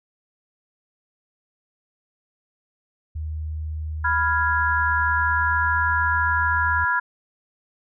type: tone with pitch glide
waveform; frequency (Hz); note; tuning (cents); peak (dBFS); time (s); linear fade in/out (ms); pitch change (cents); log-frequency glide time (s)
sine; 77.7 to 80.07; D#2 to E2; -2 to -50; -26; 3.15-6.85; 10; +52; 5.07-5.8
type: chord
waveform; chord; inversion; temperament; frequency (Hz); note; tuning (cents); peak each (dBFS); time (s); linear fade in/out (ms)
sine; F diminished; second; equal; 987.8 / 1396.9 / 1661.2; Cb6 / F6 / Ab6; 0 / 0 / 0; -23; 4.04-7; 10
effects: none

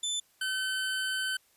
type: tone pair in turn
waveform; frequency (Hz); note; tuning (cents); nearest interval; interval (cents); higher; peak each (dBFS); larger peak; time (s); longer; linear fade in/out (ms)
25% pulse; 3520 / 1528.6; A7 / G6; 0 / -44; octave + major second; 1444; first; -26; neither; 0.03-0.2 / 0.41-1.37; second; 5
effects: white hiss -66 dBFS RMS until 1.56 s + resampled to 32000 Hz

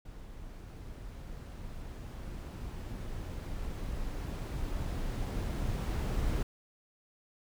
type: noise with level ramp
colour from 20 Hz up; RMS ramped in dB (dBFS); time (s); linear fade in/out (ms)
brown; -47 to -31; 0.05-6.43; 5
effects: none

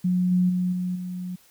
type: tone with level steps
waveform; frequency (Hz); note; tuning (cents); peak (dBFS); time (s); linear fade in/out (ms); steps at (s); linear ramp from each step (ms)
sine; 181; F#3; -38; -19 / -17 / -21 / -24 / -29; 0.04-1.36; 10; 0.31 / 0.49 / 0.72 / 0.95; 10
effects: white hiss -57 dBFS RMS until 1.5 s

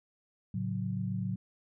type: chord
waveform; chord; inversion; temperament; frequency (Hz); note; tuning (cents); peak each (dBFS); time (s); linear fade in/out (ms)
sine; F# minor; first; just; 111 / 138.75 / 185; A2 / C#3 / F#3; +16 / +2 / 0; -35 / -38 / -34; 0.54-1.36; 5
effects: none

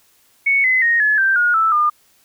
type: tone with pitch steps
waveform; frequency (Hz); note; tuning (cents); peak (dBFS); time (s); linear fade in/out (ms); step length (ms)
sine; 2217 / 2033 / 1864.3 / 1709.5 / 1567.7 / 1437.5 / 1318.2 / 1208.8; C#7 / B6 / A#6 / G#6 / G6 / F6 / E6 / D6; 0 / +50 / 0 / +50 / 0 / +50 / 0 / +50; -12; 0.46-1.9; 10; 180
effects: white hiss -56 dBFS RMS until 2.24 s

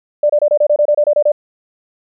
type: tone bursts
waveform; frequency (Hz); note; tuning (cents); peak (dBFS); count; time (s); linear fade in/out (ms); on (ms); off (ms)
sine; 592; D5; +14; -8; 12; 0.23-1.319; 5; 66; 27
effects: none

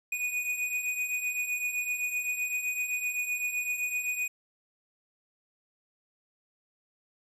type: beating tone pair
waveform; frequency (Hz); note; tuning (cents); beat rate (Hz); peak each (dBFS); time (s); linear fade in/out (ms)
square; 2469 / 2476.8; D#7 / D#7; -14 / -9; 7.8; -37 / -31; 0.12-4.28; 5
effects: resampled to 32000 Hz + 10-bit

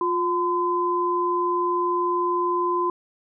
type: tone pair together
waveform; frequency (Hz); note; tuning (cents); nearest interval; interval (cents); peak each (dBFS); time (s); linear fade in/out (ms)
sine; 353.2 / 1020; F4 / C6; +20 / -44; octave + tritone; 1836; -24 / -22; 0.01-2.9; 2
effects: none

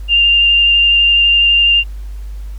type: tone with vibrato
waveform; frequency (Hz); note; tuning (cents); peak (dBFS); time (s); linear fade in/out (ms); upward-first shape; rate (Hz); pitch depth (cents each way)
sine; 2794; F7; 0; -7; 0.08-1.84; 50; sine; 12; 10
effects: added 50 Hz sine -23 dBFS peak until 2.58 s + pink hiss -48 dBFS RMS until 2.58 s

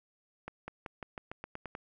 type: accelerating click train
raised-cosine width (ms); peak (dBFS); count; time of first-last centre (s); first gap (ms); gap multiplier
0.5; -25; 10; 0.48-1.751; 200; 0.91
effects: none

